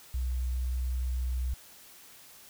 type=tone; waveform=sine; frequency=62.6 Hz; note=B1; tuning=24 cents sharp; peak=-28 dBFS; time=0.14-1.54 s; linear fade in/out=5 ms; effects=white hiss -53 dBFS RMS until 2.49 s